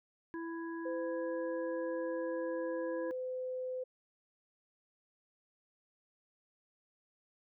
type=harmonic tone; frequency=331.7 Hz; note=E4; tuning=11 cents sharp; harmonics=1 / 3 / 5; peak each=-39 / -48 / -49 dBFS; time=0.34-3.11 s; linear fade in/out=0 ms
type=tone; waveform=sine; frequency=510 Hz; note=C5; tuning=44 cents flat; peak=-36 dBFS; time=0.85-3.84 s; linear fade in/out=10 ms
effects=none